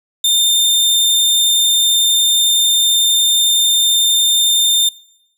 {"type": "tone", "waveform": "sawtooth", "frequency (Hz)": 3611, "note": "A7", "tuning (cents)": 44, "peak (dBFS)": -8, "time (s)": [0.24, 4.89], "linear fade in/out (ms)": 5, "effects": ["noise-tail reverb RT60 0.8 s tail -22 dB re dry"]}